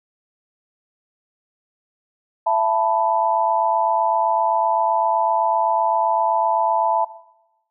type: chord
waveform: sine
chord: E suspended fourth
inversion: none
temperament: equal with one note detuned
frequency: 668.5 / 880 / 987.8 Hz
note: E5 / A5 / B5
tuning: +24 / 0 / 0 cents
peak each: -21 / -18 / -22 dBFS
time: 2.46-7.05 s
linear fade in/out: 10 ms
effects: noise-tail reverb RT60 0.9 s tail -17 dB re dry